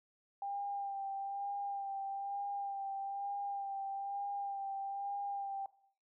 sine tone with vibrato, 795 Hz, G5, 24 cents sharp, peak -37 dBFS, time 0.42-5.66 s, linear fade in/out 2 ms, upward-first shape sine, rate 1.1 Hz, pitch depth 22 cents each way, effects noise-tail reverb RT60 0.6 s tail -18 dB re dry

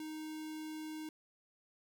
square tone with notch filter, 311.1 Hz, D#4, in tune, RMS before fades -44 dBFS, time 0-1.09 s, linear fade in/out 2 ms, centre 1200 Hz, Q 1.6, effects 12-bit

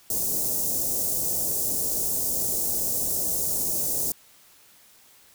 white band-stop noise, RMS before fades -26 dBFS, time 0.1-4.12 s, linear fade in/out 2 ms, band 640 to 6300 Hz, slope 24 dB/octave, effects white hiss -55 dBFS RMS until 5.34 s

